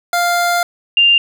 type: tone pair in turn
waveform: 25% pulse / sine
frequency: 698.5 / 2794 Hz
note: F5 / F7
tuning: 0 / 0 cents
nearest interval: 2 octaves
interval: 2400 cents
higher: second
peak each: -9 / -7 dBFS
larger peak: second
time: 0.13-0.63 / 0.97-1.18 s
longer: first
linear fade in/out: 2 ms
effects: none